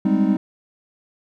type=chord; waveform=triangle; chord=Ab major seventh; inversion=third; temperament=equal with one note detuned; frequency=196 / 207.7 / 257.7 / 311.1 Hz; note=G3 / Ab3 / C4 / Eb4; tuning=0 / 0 / -26 / 0 cents; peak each=-17 / -19 / -20 / -20 dBFS; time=0.05-0.37 s; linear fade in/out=5 ms; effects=none